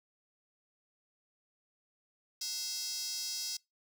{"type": "tone with high-pass filter", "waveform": "square", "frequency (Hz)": 296.4, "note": "D4", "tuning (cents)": 16, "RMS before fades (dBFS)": -38, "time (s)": [2.41, 3.57], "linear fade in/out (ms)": 5, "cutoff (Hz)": 5100, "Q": 4.3, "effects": ["noise-tail reverb RT60 0.2 s tail -24 dB re dry"]}